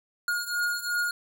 square beating tone pair, 1431 / 1433.8 Hz, F6 / F6, +42 / +45 cents, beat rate 2.8 Hz, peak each -29 / -32 dBFS, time 0.28-1.11 s, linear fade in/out 2 ms, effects none

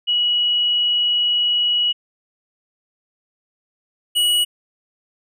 sine / square tone pair in turn, 2920 / 2920 Hz, F#7 / F#7, -24 / -24 cents, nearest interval unison, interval 0 cents, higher neither, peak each -15 dBFS, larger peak neither, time 0.07-1.93 / 4.15-4.45 s, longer first, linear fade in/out 20 ms, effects none

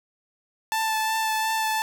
sawtooth tone with vibrato, 880 Hz, A5, in tune, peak -19 dBFS, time 0.72-1.82 s, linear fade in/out 0 ms, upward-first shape triangle, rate 2.8 Hz, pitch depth 17 cents each way, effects none

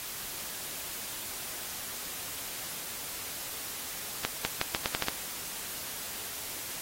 accelerating click train, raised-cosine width 0.2 ms, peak -9 dBFS, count 8, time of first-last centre 4.25-5.084 s, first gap 200 ms, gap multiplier 0.82, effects white hiss -39 dBFS RMS until 6.81 s + AAC 48 kbps

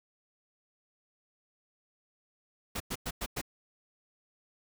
pink noise bursts, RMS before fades -35 dBFS, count 5, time 2.75-3.415 s, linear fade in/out 10 ms, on 53 ms, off 100 ms, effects none

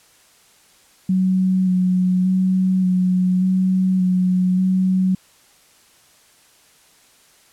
sine tone with vibrato, 185 Hz, F#3, in tune, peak -14 dBFS, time 1.09-5.15 s, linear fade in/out 5 ms, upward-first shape square, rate 0.86 Hz, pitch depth 16 cents each way, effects white hiss -53 dBFS RMS until 7.52 s + low-pass 11000 Hz 12 dB/octave

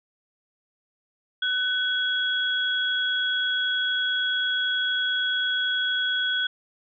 sine tone pair together, 1502 / 3331 Hz, F#6 / G#7, +26 / +4 cents, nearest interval octave + major second, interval 1378 cents, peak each -25 dBFS, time 1.42-6.47 s, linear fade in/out 5 ms, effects none

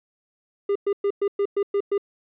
triangle tone bursts, 402.4 Hz, G4, 45 cents sharp, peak -17 dBFS, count 8, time 0.69-1.98 s, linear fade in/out 5 ms, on 65 ms, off 110 ms, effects resampled to 8000 Hz

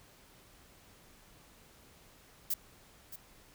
violet noise with echo, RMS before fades -32 dBFS, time 2.5-2.54 s, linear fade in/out 5 ms, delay 620 ms, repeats 1, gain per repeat -13 dB, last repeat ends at 3.16 s, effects pink hiss -60 dBFS RMS until 3.54 s

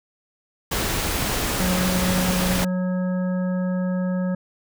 pink noise, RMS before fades -24 dBFS, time 0.71-2.65 s, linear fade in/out 10 ms
harmonic tone, 183 Hz, F#3, 19 cents flat, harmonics 1 / 3 / 5 / 7 / 9, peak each -21 / -30 / -42 / -42 / -41 dBFS, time 1.6-4.35 s, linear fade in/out 5 ms
effects none

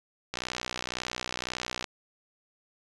click train, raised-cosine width 0.2 ms, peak -14 dBFS, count 94, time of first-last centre 0.34-1.842 s, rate 61.9 Hz, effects resampled to 22050 Hz

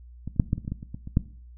clicks, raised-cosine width 5 ms, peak -20 / -28 / -6 / -10 / -21 / -29 / -18 / -17 / -25 / -22 / -24 / -7 dBFS, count 12, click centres 0.276 / 0.363 / 0.398 / 0.531 / 0.58 / 0.649 / 0.679 / 0.72 / 0.829 / 0.945 / 1.074 / 1.171 s, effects noise-tail reverb RT60 0.5 s tail -18 dB re dry + added 60 Hz sine -44 dBFS peak until 1.57 s

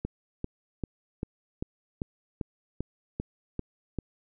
click train, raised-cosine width 3 ms, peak -18 dBFS, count 11, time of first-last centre 0.05-3.987 s, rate 2.54 Hz, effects none

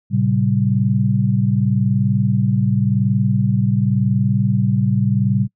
sine tone cluster, 112.3 / 133.2 / 194.5 Hz, A2 / C3 / G3, +36 / +31 / -13 cents, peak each -18 dBFS, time 0.1-5.48 s, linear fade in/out 50 ms, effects noise-tail reverb RT60 0.1 s tail -25 dB re dry

